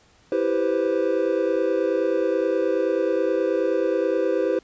triangle chord, C major seventh, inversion first, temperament equal, 329.6 / 392 / 493.9 / 523.3 Hz, E4 / G4 / B4 / C5, 0 / 0 / 0 / 0 cents, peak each -24 / -23 / -23 / -23 dBFS, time 0.32-4.59 s, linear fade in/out 2 ms, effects pink hiss -57 dBFS RMS until 4.63 s + resampled to 16000 Hz

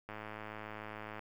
click train, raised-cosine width 0.5 ms, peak -29 dBFS, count 119, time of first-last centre 0.09-1.193 s, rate 107 Hz, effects 10-bit

